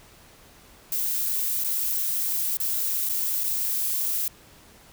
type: noise with dropouts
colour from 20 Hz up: violet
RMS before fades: -26 dBFS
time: 0.92-4.28 s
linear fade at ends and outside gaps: 2 ms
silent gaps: 1.639-1.645 / 2.571-2.6 / 3.09-3.095 / 3.436-3.439 s
effects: pink hiss -52 dBFS RMS until 4.92 s